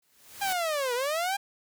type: noise with exponential growth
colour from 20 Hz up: white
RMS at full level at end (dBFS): -33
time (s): 0.02-0.53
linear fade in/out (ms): 5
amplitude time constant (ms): 110
type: linear two-way sweep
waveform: sawtooth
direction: down then up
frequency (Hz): 811 to 471.9 to 811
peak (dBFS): -23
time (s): 0.41-1.37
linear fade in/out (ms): 10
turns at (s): 0.94
effects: none